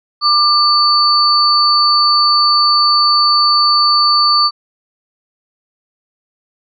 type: tone pair together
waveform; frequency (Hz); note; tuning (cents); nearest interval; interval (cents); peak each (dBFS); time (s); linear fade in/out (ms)
sine; 1192 / 4500; D6 / C#8; +25 / +25; octave + major seventh; 2300; -11; 0.21-4.51; 50
effects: none